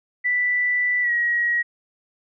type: tone with pitch glide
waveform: sine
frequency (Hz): 1975.5 to 1901.6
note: B6 to A#6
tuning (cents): 0 to +34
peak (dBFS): -18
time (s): 0.24-1.63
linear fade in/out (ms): 20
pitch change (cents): -66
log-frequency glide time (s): 1.02-1.11
effects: none